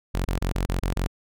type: tone bursts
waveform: sawtooth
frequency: 45.26 Hz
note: F#1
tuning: 37 cents flat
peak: -19 dBFS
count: 7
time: 0.14-1.072 s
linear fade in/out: 10 ms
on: 110 ms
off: 27 ms
effects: none